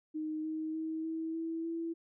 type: tone with pitch steps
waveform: sine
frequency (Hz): 310.4 / 314.6 / 318.8 / 323 / 327.3 / 331.7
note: D#4 / D#4 / D#4 / E4 / E4 / E4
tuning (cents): -4 / +19 / +42 / -35 / -12 / +11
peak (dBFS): -34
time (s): 0.14-1.94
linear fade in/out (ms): 20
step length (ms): 300
effects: none